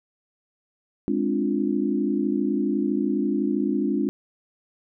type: chord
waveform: sine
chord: D half-diminished seventh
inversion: second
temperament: equal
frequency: 207.7 / 261.6 / 293.7 / 349.2 Hz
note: Ab3 / C4 / D4 / F4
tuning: 0 / 0 / 0 / 0 cents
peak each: -26 / -27 / -25 / -28 dBFS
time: 1.08-4.09 s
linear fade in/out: 0 ms
effects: none